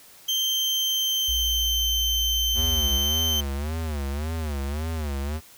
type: tone with pitch glide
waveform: 35% pulse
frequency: 3139 to 3103 Hz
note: G7 to G7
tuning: +2 to -18 cents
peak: -20 dBFS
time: 0.28-3.41 s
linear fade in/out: 10 ms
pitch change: -20 cents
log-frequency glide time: 0.4-1.86 s
type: tone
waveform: sine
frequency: 59.5 Hz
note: A#1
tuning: 36 cents sharp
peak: -27 dBFS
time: 1.28-2.99 s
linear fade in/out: 10 ms
type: tone with vibrato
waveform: square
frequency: 75 Hz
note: D2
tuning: 37 cents sharp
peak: -27 dBFS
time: 2.54-5.41 s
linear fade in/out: 50 ms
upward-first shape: sine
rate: 1.8 Hz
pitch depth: 150 cents each way
effects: white hiss -50 dBFS RMS until 5.57 s